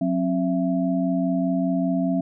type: tone cluster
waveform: sine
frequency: 182.1 / 267.1 / 667 Hz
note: F#3 / C4 / E5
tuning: -27 / +36 / +20 cents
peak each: -24 / -22 / -28 dBFS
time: 0.01-2.21 s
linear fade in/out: 5 ms
effects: none

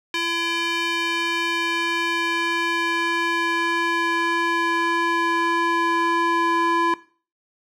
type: tone with band-pass filter sweep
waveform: square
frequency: 337.3 Hz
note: E4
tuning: 40 cents sharp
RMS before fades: -22 dBFS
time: 0.14-6.94 s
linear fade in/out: 2 ms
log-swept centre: 2700 to 1200 Hz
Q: 1.5
effects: noise-tail reverb RT60 0.4 s tail -18 dB re dry

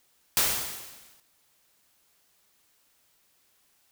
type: noise with exponential decay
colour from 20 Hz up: white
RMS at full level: -21 dBFS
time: 0.37-1.2 s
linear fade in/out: 0 ms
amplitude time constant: 180 ms
effects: white hiss -67 dBFS RMS until 3.91 s

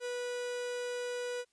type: tone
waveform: 45% pulse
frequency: 490 Hz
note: B4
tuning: 14 cents flat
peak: -35 dBFS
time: 0-1.45 s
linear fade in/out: 50 ms
effects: white hiss -75 dBFS RMS until 1.52 s + resampled to 22050 Hz

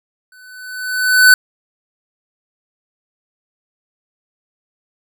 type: tone with exponential growth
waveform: square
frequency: 1504 Hz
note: F#6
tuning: 28 cents sharp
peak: -3 dBFS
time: 0.32-1.34 s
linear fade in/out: 2 ms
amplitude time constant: 220 ms
effects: none

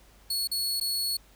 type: tone with dropouts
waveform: sawtooth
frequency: 4375 Hz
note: C#8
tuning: 24 cents flat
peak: -24 dBFS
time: 0.3-1.17 s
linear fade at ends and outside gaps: 5 ms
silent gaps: 0.474-0.514 / 0.8-0.81 s
effects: added 50 Hz sine -57 dBFS peak until 1.35 s + pink hiss -59 dBFS RMS until 1.35 s

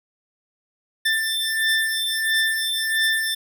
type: beating tone pair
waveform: 25% pulse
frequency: 1777 / 1778.5 Hz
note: A6 / A6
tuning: +17 / +18 cents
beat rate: 1.5 Hz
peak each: -19 dBFS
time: 1.05-3.35 s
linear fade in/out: 10 ms
effects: none

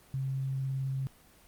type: tone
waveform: sine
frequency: 134 Hz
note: C3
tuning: 42 cents sharp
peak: -30 dBFS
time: 0.14-1.07 s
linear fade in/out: 0 ms
effects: pink hiss -59 dBFS RMS until 1.47 s + Opus 24 kbps

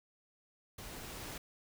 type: noise with level ramp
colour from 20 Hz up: pink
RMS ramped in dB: -48 to -44 dBFS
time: 0.78-1.38 s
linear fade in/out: 5 ms
effects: none

